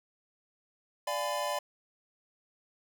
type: chord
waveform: square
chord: D diminished seventh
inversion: none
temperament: equal with one note detuned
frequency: 587.3 / 698.5 / 830.6 / 1009.7 Hz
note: D5 / F5 / Ab5 / Cb6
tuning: 0 / 0 / 0 / +38 cents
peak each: -35 / -40 / -40 / -36 dBFS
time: 1.07-1.59 s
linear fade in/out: 5 ms
effects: none